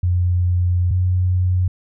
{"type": "tone pair in turn", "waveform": "sine", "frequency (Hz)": [89.1, 91.08], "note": ["F2", "F#2"], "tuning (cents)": [35, -27], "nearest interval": "unison", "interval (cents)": 38, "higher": "second", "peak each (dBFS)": -14, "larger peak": "neither", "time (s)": [[0.03, 0.91], [0.91, 1.68]], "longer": "first", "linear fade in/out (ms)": 5, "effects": []}